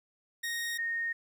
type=tone pair in turn; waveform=sawtooth / sine; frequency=1864.7 / 1849.7 Hz; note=A#6 / A#6; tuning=0 / -14 cents; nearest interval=unison; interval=14 cents; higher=first; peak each=-29 / -30 dBFS; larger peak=first; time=0.43-0.78 / 0.78-1.13 s; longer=neither; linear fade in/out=10 ms; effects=11-bit